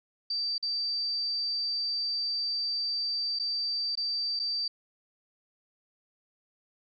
sine tone with dropouts, 4654 Hz, D8, 17 cents flat, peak -28 dBFS, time 0.3-4.68 s, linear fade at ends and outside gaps 5 ms, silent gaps 0.581-0.626 / 3.389-3.396 / 3.954-3.973 / 4.393-4.397 s, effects none

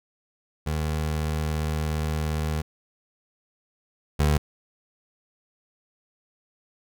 25% pulse tone pair in turn, 77.3 / 74.51 Hz, D#2 / D2, -11 / +26 cents, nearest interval minor second, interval 63 cents, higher first, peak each -21 / -15 dBFS, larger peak second, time 0.66-2.62 / 4.19-4.38 s, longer first, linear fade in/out 10 ms, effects none

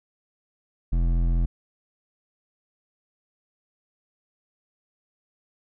sine tone with hard clipping, 42.52 Hz, F1, 46 cents flat, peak -21 dBFS, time 0.92-1.46 s, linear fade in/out 10 ms, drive 11 dB, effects none

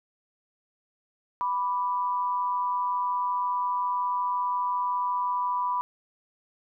sine tone pair together, 987.8 / 1173.3 Hz, B5 / D6, 0 / -2 cents, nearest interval minor third, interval 298 cents, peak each -25 / -33 dBFS, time 1.41-5.81 s, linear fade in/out 0 ms, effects none

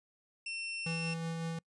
sawtooth tone, 2700 Hz, E7, 41 cents sharp, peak -34 dBFS, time 0.46-1.14 s, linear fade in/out 5 ms
square tone with tremolo, 164.81 Hz, E3, in tune, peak -35 dBFS, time 0.86-1.59 s, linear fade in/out 5 ms, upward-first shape sine, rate 5.4 Hz, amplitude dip 25%
effects noise-tail reverb RT60 0.1 s tail -26 dB re dry + resampled to 22050 Hz

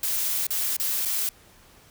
blue noise with dropouts, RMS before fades -26 dBFS, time 0.03-1.29 s, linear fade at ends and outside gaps 2 ms, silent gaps 0.468-0.505 / 0.767-0.798 / 1.051-1.056 s, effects pink hiss -54 dBFS RMS until 1.9 s

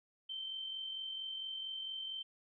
sine tone with amplitude modulation, 3110 Hz, G7, 14 cents flat, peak -38 dBFS, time 0.29-2.23 s, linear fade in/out 10 ms, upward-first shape sine, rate 44.4 Hz, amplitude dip 40%, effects none

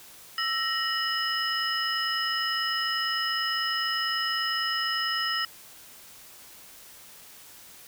sine tone cluster, 1322 / 1873 / 2951 / 5120 Hz, E6 / A#6 / F#7 / D#8, +5 / +8 / -5 / +49 cents, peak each -31 dBFS, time 0.38-5.45 s, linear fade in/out 2 ms, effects white hiss -49 dBFS RMS until 7.87 s

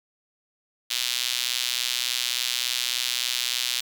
sawtooth tone with high-pass filter, 123.47 Hz, B2, in tune, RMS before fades -27 dBFS, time 0.9-3.81 s, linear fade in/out 10 ms, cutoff 3500 Hz, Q 1.9, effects none

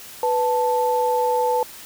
sine tone pair together, 494.5 / 880 Hz, B4 / A5, +2 / 0 cents, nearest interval minor seventh, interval 998 cents, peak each -20 dBFS, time 0.23-1.63 s, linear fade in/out 2 ms, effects white hiss -40 dBFS RMS until 1.85 s

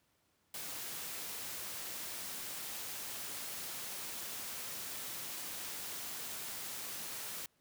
white noise, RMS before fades -43 dBFS, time 0.54-7.46 s, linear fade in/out 2 ms, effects pink hiss -75 dBFS RMS until 7.6 s + high-pass 80 Hz 12 dB/octave

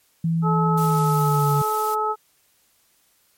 sine tone with pitch glide, 164.81 to 144.31 Hz, E3 to D3, 0 to -30 cents, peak -18 dBFS, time 0.24-1.62 s, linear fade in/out 5 ms, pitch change -230 cents, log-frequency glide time 0.7-1.5 s
harmonic tone, 430 Hz, A4, 40 cents flat, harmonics 1 / 2 / 3, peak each -26 / -24 / -23 dBFS, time 0.42-2.16 s, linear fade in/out 50 ms
blue noise, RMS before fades -34 dBFS, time 0.77-1.95 s, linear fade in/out 10 ms
effects white hiss -62 dBFS RMS until 3.37 s + MP3 64 kbps

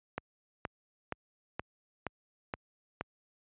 click train, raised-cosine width 0.5 ms, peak -19 dBFS, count 7, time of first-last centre 0.18-3.01 s, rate 2.12 Hz, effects high-pass 60 Hz 12 dB/octave + resampled to 8000 Hz

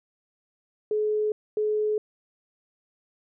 sine tone pair in turn, 425.7 / 425.7 Hz, G#4 / G#4, +43 / +43 cents, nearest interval unison, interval 0 cents, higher neither, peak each -22 dBFS, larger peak neither, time 0.91-1.32 / 1.57-1.98 s, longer neither, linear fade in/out 2 ms, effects none

